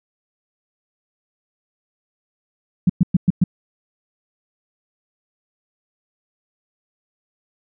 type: tone bursts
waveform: sine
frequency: 179.2 Hz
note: F3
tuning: 45 cents sharp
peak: -9 dBFS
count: 5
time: 2.87-3.44 s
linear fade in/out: 5 ms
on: 26 ms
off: 110 ms
effects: none